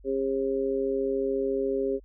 sine tone with amplitude modulation, 404.4 Hz, G#4, 46 cents flat, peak -20 dBFS, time 0.04-2 s, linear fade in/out 50 ms, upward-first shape sine, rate 134 Hz, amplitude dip 100%, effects added 48 Hz sine -49 dBFS peak until 2.04 s

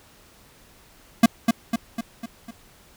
square tone with echo, 230 Hz, A#3, 23 cents flat, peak -10 dBFS, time 1.23-1.26 s, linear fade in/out 5 ms, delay 250 ms, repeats 5, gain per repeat -5 dB, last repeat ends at 2.51 s, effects pink hiss -53 dBFS RMS until 2.96 s

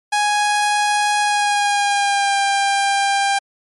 sawtooth tone with pitch glide, 830.6 to 795.8 Hz, G#5 to G5, 0 to +26 cents, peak -11 dBFS, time 0.12-3.39 s, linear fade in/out 10 ms, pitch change -74 cents, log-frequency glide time 1.21-2.38 s, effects MP3 48 kbps

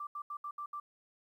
sine tone bursts at uneven times, 1174.7 Hz, D6, in tune, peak -38 dBFS, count 6, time 0-0.07 / 0.15-0.22 / 0.3-0.37 / 0.44-0.51 / 0.58-0.66 / 0.73-0.8 s, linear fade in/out 5 ms, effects 12-bit

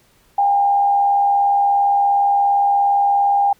sine tone with frequency modulation, 805 Hz, G5, 46 cents sharp, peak -12 dBFS, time 0.38-3.53 s, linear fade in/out 5 ms, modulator 77.2 Hz, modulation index 0.32, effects pink hiss -56 dBFS RMS until 3.59 s

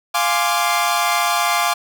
sawtooth chord, D half-diminished seventh, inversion first, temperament equal, 698.5 / 830.6 / 1046.5 / 1174.7 Hz, F5 / Ab5 / C6 / D6, 0 / 0 / 0 / 0 cents, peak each -17 / -19 / -19 / -17 dBFS, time 0.14-1.74 s, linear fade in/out 10 ms, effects none

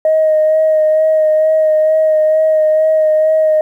sine tone with vibrato, 625 Hz, D#5, 8 cents sharp, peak -7 dBFS, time 0.05-3.61 s, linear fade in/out 2 ms, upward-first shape sine, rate 2.2 Hz, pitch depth 17 cents each way, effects tanh soft clip ceiling -4 dBFS + 8-bit

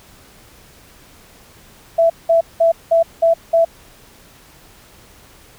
sine tone bursts, 664 Hz, E5, 12 cents sharp, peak -9 dBFS, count 6, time 1.98-3.65 s, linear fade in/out 10 ms, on 120 ms, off 190 ms, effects pink hiss -46 dBFS RMS until 5.58 s

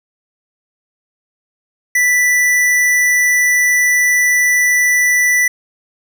sine tone with hard clipping, 1975.5 Hz, B6, in tune, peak -11 dBFS, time 1.95-5.48 s, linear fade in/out 5 ms, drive 18 dB, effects none

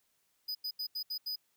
square tone bursts at uneven times, 4978 Hz, D#8, in tune, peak -35 dBFS, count 6, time 0.48-0.55 / 0.64-0.71 / 0.79-0.87 / 0.95-1.03 / 1.1-1.18 / 1.26-1.36 s, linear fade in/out 10 ms, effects white hiss -75 dBFS RMS until 1.56 s

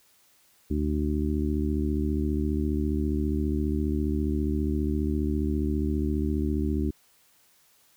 harmonic tone, 74.8 Hz, D2, 32 cents sharp, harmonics 1 / 2 / 3 / 4 / 5, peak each -27 / -36 / -30 / -30 / -34 dBFS, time 0.7-6.91 s, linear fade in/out 10 ms, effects white hiss -62 dBFS RMS until 7.96 s

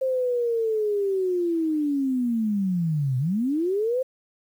sine linear two-way sweep, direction down then up, 530 to 123.5 to 530 Hz, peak -21 dBFS, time 0.01-4.03 s, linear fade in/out 10 ms, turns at 3.18 s, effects 9-bit

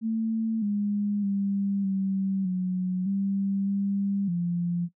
sine tone with pitch steps, 223.2 / 205.1 / 198.5 / 193.2 / 183.5 / 196.6 / 198.6 / 173.6 Hz, A3 / G#3 / G3 / G3 / F#3 / G3 / G3 / F3, +25 / -21 / +22 / -25 / -14 / +5 / +23 / -10 cents, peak -24 dBFS, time 0.01-4.89 s, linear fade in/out 50 ms, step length 610 ms, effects noise-tail reverb RT60 0.1 s tail -18 dB re dry

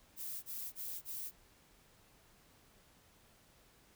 violet noise bursts, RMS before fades -43 dBFS, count 4, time 0.16-1.315 s, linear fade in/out 50 ms, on 270 ms, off 25 ms, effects pink hiss -66 dBFS RMS until 3.95 s

